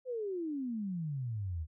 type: exponential sweep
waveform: sine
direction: down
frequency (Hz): 523.3 to 74.8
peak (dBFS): -34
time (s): 0.05-1.67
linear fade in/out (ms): 50
effects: none